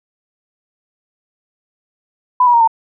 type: tone with pitch steps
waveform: sine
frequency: 999 / 966.1 / 934.3 / 903.5 Hz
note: B5 / B5 / A#5 / A5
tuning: +20 / -38 / +4 / +46 cents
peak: -7 dBFS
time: 2.4-2.676 s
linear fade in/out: 5 ms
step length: 69 ms
effects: none